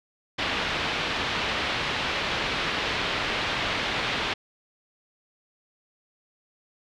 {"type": "low-pass noise", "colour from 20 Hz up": "white", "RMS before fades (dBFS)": -28, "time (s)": [0.38, 4.34], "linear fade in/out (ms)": 10, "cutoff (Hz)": 3600, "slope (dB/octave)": 24, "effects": []}